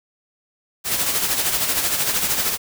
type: noise with tremolo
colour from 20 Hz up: white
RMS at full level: -19 dBFS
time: 0.84-2.58 s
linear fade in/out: 50 ms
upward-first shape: sine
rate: 13 Hz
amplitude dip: 50%
effects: none